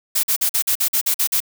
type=noise bursts; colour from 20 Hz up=blue; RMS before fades=-18 dBFS; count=10; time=0.15-1.404 s; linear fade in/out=10 ms; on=84 ms; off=46 ms; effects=none